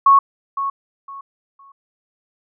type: tone with echo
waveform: sine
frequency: 1103 Hz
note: C#6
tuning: 9 cents flat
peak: -7 dBFS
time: 0.06-0.19 s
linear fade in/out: 5 ms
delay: 510 ms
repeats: 3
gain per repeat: -12 dB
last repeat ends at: 1.72 s
effects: none